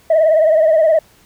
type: tone with vibrato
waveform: sine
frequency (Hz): 634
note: D#5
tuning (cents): +32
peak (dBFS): -7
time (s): 0.1-0.99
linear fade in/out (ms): 5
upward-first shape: triangle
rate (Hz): 19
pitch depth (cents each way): 88
effects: tanh soft clip ceiling -6 dBFS + pink hiss -50 dBFS RMS until 1.25 s